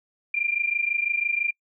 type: tone pair together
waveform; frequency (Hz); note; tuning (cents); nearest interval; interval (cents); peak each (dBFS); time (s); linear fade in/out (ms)
sine; 2374 / 2400; D7 / D7; +18 / +37; unison; 19; -25; 0.34-1.51; 5
effects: noise-tail reverb RT60 0.1 s tail -26 dB re dry